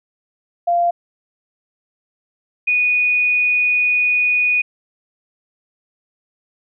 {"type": "tone pair in turn", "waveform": "sine", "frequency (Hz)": [693, 2470], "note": ["F5", "D#7"], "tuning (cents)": [-14, -13], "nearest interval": "octave + minor seventh", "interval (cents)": 2201, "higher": "second", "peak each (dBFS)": -13, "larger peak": "neither", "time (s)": [[0.67, 0.91], [2.67, 4.62]], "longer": "second", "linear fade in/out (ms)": 10, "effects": []}